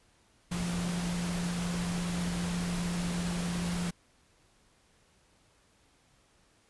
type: tone in noise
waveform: sine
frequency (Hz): 174.6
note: F3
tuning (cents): 0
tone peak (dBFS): -31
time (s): 0.51-3.91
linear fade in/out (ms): 10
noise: pink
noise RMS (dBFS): -38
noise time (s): 0.51-3.91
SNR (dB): +4
effects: pink hiss -66 dBFS RMS until 6.69 s + resampled to 24000 Hz